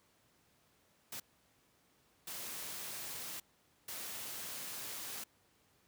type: noise bursts at uneven times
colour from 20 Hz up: white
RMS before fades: -44 dBFS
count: 3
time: 1.12-1.2 / 2.27-3.4 / 3.88-5.24 s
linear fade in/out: 5 ms
effects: pink hiss -71 dBFS RMS until 5.87 s + high-pass 80 Hz 12 dB/octave